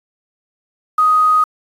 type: tone with quantisation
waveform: sine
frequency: 1250 Hz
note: D#6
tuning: 8 cents sharp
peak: -9 dBFS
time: 0.98-1.44 s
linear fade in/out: 5 ms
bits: 6
effects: resampled to 32000 Hz